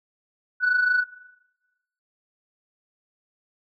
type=tone pair together; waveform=sine; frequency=1461 / 1486.5 Hz; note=F#6 / F#6; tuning=-22 / +8 cents; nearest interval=unison; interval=30 cents; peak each=-25 / -17 dBFS; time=0.6-1.05 s; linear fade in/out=50 ms; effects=noise-tail reverb RT60 1.0 s tail -19 dB re dry + tanh soft clip ceiling -14 dBFS